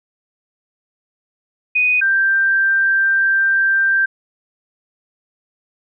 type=tone pair in turn; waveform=sine; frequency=2489 / 1575.7 Hz; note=D#7 / G6; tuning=0 / +9 cents; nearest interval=minor sixth; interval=791 cents; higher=first; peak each=-12 dBFS; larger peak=neither; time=1.75-2.01 / 2.01-4.06 s; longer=second; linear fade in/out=10 ms; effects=none